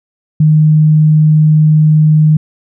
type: tone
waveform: sine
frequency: 154.2 Hz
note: D#3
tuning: 15 cents flat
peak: -4 dBFS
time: 0.4-2.37 s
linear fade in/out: 5 ms
effects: none